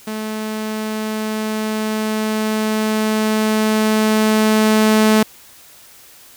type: tone with level ramp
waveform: sawtooth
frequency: 216.6 Hz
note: A3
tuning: 27 cents flat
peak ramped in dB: -19 to -6 dBFS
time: 0.07-5.23 s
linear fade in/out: 5 ms
effects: white hiss -44 dBFS RMS until 6.36 s